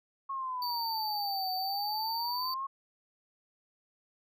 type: exponential two-way sweep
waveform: sine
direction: down then up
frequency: 1098 to 740 to 1098 Hz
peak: -33 dBFS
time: 0.29-2.67 s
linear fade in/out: 10 ms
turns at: 1.53 s
type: tone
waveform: square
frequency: 4582 Hz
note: D8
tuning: 44 cents flat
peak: -35 dBFS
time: 0.62-2.54 s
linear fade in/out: 2 ms
effects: none